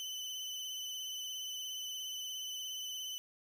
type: tone with vibrato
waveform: 30% pulse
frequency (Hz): 3019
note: F#7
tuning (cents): +34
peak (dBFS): -37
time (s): 0-3.18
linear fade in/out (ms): 0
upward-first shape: sine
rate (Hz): 17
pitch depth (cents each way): 29
effects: 11-bit